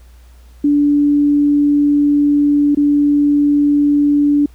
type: tone with dropouts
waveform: sine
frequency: 290 Hz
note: D4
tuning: 22 cents flat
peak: -9 dBFS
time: 0.64-4.46 s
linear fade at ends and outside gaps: 5 ms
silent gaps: 2.749-2.771 s
effects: added 60 Hz sine -39 dBFS peak until 4.54 s + pink hiss -53 dBFS RMS until 4.54 s